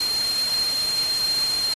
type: tone in noise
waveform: sine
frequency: 4191 Hz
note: C8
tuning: 2 cents sharp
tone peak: -21 dBFS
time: 0-1.74 s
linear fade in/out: 5 ms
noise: white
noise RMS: -31 dBFS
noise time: 0-1.74 s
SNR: +7 dB
effects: AAC 32 kbps